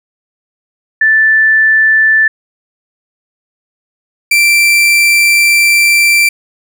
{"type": "tone pair in turn", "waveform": ["sine", "40% pulse"], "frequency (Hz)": [1760, 2349], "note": ["A6", "D7"], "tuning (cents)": [0, 0], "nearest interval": "perfect fourth", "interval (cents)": 500, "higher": "second", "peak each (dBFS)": -5, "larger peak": "neither", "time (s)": [[1.01, 2.28], [4.31, 6.29]], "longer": "second", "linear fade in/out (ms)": 5, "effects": []}